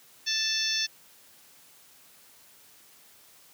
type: harmonic tone with a mistuned harmonic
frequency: 880 Hz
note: A5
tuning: in tune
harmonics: 2 / 3 / 4 / 5 / 6 / 7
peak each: -35 / -35 / -32 / -33 / -30 / -34 dBFS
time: 0.26-0.87 s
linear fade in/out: 20 ms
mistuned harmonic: 6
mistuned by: +32 cents
effects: white hiss -56 dBFS RMS until 3.53 s + high-pass 80 Hz 12 dB/octave